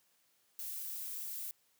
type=noise; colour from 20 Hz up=violet; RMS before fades=-42 dBFS; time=0.59-1.51 s; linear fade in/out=0 ms; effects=white hiss -73 dBFS RMS until 1.79 s + high-pass 100 Hz 12 dB/octave